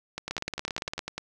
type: two click trains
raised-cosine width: 0.2 ms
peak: -14 / -16 dBFS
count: 13 / 11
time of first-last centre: 0.31-0.992 / 0.18-1.18 s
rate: 17.6 / 10 Hz
effects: none